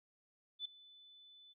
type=tone with ADSR envelope; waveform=sine; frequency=3500 Hz; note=A7; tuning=10 cents flat; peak=-37 dBFS; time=0.59-1.54 s; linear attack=62 ms; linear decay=5 ms; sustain=-21 dB; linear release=27 ms; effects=none